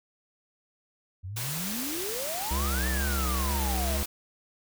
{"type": "exponential two-way sweep", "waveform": "sine", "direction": "up then down", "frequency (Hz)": [86.8, 1827, 615], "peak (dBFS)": -34, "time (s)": [1.23, 3.98], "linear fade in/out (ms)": 20, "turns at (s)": 2.88}
{"type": "noise", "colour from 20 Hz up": "white", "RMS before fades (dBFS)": -34, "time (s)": [1.36, 4.06], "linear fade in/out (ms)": 10}
{"type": "tone with vibrato", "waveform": "square", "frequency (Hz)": 66.9, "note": "C2", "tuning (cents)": 39, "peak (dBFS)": -28, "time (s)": [2.51, 4.03], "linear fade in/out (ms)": 0, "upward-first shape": "triangle", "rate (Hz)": 2.2, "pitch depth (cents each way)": 95}
{"effects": []}